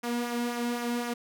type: tone with flanger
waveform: sawtooth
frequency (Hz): 239.5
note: A#3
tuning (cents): +47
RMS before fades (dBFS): -31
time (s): 0.03-1.14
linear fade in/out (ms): 10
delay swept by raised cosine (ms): 0.23 to 1.73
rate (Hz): 3.9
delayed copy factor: -0.5
effects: none